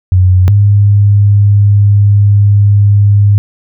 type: tone pair in turn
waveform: sine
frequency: 92.2 / 101.98 Hz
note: F#2 / G#2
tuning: -6 / -31 cents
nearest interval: major second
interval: 175 cents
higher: second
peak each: -3 dBFS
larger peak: neither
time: 0.12-0.48 / 0.48-3.38 s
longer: second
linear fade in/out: 0 ms
effects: none